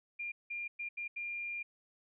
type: tone bursts at uneven times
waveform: sine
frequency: 2400 Hz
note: D7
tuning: 37 cents sharp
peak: -37 dBFS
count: 5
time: 0.19-0.32 / 0.5-0.68 / 0.79-0.89 / 0.97-1.08 / 1.16-1.63 s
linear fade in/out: 10 ms
effects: none